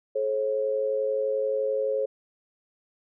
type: tone pair together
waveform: sine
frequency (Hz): 428.8 / 540.3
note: A4 / C#5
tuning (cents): -45 / -44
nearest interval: major third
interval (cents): 401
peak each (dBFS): -28 / -25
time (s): 0.15-2.06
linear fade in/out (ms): 10
effects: none